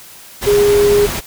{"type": "tone in noise", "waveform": "sine", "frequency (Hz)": 410, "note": "G#4", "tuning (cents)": -22, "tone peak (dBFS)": -8, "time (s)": [0.46, 1.07], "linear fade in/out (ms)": 20, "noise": "pink", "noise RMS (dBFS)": -21, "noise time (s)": [0.41, 1.21], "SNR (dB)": 10, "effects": ["white hiss -38 dBFS RMS until 1.26 s"]}